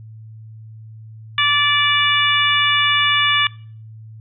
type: harmonic tone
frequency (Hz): 582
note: D5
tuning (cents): -16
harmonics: 2 / 3 / 4 / 5 / 6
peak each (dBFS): -20 / -20 / -20 / -20 / -20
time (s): 1.38-3.47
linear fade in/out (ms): 2
effects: noise-tail reverb RT60 0.5 s tail -23 dB re dry + added 110 Hz sine -35 dBFS peak until 4.2 s